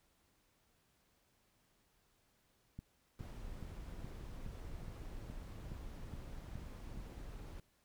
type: click train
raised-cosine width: 5 ms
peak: -34 dBFS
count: 11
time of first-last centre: 2.79-6.974 s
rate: 2.39 Hz
type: noise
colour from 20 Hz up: brown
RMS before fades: -48 dBFS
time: 3.19-7.6 s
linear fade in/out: 2 ms
effects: pink hiss -75 dBFS RMS until 7.84 s